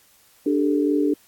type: chord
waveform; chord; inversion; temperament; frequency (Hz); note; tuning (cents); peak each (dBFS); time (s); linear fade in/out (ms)
sine; D suspended fourth; none; equal with one note detuned; 293.7 / 396.3 / 440; D4 / G4 / A4; 0 / +19 / 0; -19 / -24 / -25; 0.46-1.14; 5
effects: white hiss -56 dBFS RMS until 1.27 s + AAC 64 kbps